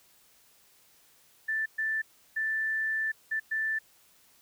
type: tone bursts at uneven times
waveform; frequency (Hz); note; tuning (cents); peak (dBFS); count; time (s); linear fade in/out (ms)
sine; 1765; A6; +5; -27; 5; 1.48-1.66 / 1.78-2.02 / 2.36-3.12 / 3.31-3.4 / 3.51-3.79; 10
effects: white hiss -62 dBFS RMS until 4.41 s